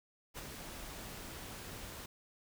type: noise with ADSR envelope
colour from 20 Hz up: pink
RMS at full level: -42 dBFS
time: 0.34-2.06 s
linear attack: 46 ms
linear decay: 13 ms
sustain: -5 dB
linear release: 5 ms
effects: none